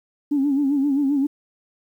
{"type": "tone with vibrato", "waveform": "sine", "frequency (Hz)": 280.4, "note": "C#4", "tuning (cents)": 20, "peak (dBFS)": -16, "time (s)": [0.31, 1.27], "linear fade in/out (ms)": 10, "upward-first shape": "sine", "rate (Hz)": 7.6, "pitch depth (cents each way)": 85, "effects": ["tanh soft clip ceiling -12 dBFS", "9-bit"]}